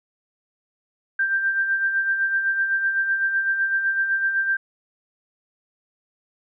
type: tone with tremolo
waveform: sine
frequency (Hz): 1577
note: G6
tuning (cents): +10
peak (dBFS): -17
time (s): 1.19-4.57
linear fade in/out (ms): 5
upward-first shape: sine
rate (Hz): 7.9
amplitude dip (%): 50
effects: none